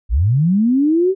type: linear sweep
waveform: sine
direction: up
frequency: 46.37 to 392 Hz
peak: -11 dBFS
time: 0.09-1.15 s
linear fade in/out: 50 ms
effects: none